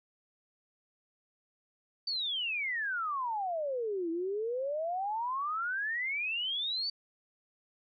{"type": "exponential two-way sweep", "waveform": "sine", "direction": "down then up", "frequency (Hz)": [4630, 323.8, 4630], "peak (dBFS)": -31, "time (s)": [2.07, 6.9], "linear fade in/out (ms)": 5, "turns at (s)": 4.1, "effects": []}